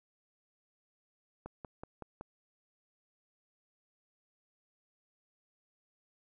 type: click train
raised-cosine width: 1 ms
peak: -29 dBFS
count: 5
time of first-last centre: 1.46-2.21 s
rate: 5.33 Hz
effects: none